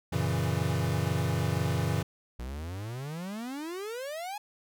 square chord, F# dominant seventh, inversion none, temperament equal, 92.5 / 116.54 / 138.59 / 164.81 Hz, F#2 / A#2 / C#3 / E3, 0 / 0 / 0 / 0 cents, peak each -33 dBFS, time 0.12-2.03 s, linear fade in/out 10 ms
45% pulse exponential sweep, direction up, 58 to 853 Hz, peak -35 dBFS, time 2.39-4.38 s, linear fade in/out 5 ms
effects none

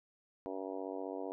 harmonic tone, 95.4 Hz, G2, 47 cents flat, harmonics 3 / 4 / 5 / 6 / 7 / 8 / 9 / 10, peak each -44 / -45 / -44 / -48 / -46 / -52 / -54 / -53 dBFS, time 0.46-1.32 s, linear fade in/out 0 ms, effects none

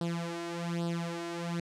sawtooth tone with flanger, 170 Hz, F3, 46 cents flat, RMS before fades -35 dBFS, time 0.01-1.6 s, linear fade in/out 2 ms, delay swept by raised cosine 0.22 to 2.82 ms, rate 1.2 Hz, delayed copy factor +0.8, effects low-pass 8000 Hz 12 dB/octave

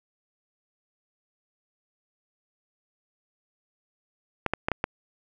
clicks, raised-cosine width 0.5 ms, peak -9 dBFS, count 5, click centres 4.463 / 4.536 / 4.685 / 4.717 / 4.841 s, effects none

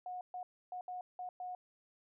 sine tone bursts at uneven times, 727 Hz, F#5, 31 cents flat, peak -40 dBFS, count 6, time 0.06-0.21 / 0.34-0.43 / 0.72-0.81 / 0.88-1.01 / 1.19-1.29 / 1.4-1.55 s, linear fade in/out 2 ms, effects none

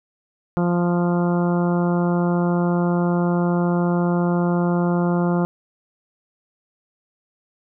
harmonic tone, 174.61 Hz, F3, in tune, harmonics 1 / 2 / 3 / 4 / 5 / 6 / 7 / 8, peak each -18 / -24 / -28 / -30 / -32 / -34 / -35 / -36 dBFS, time 0.57-5.45 s, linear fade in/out 0 ms, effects none

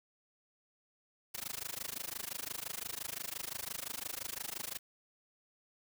white noise with amplitude modulation, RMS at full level -38 dBFS, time 1.34-4.79 s, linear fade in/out 10 ms, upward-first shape sine, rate 25.8 Hz, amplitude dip 100%, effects none

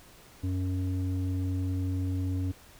square tone with low-pass filter, 92.5 Hz, F#2, in tune, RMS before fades -30 dBFS, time 0.43-2.52 s, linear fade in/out 10 ms, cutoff 260 Hz, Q 1.8, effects pink hiss -54 dBFS RMS until 2.79 s

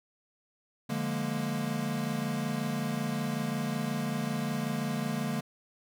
square chord, Bb dominant seventh, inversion first, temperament equal, 146.83 / 174.61 / 207.7 / 233.1 Hz, D3 / F3 / Ab3 / Bb3, 0 / 0 / 0 / 0 cents, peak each -36 / -40 / -36 / -35 dBFS, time 0.89-5.41 s, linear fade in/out 10 ms, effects none

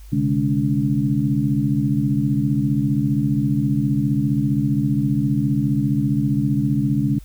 sine tone cluster, 131 / 146 / 210.3 / 285.8 Hz, C3 / D3 / G#3 / D4, +2 / -10 / +22 / -47 cents, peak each -22 dBFS, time 0.12-7.19 s, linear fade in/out 10 ms, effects added 50 Hz sine -37 dBFS peak until 7.24 s + white hiss -53 dBFS RMS until 7.24 s

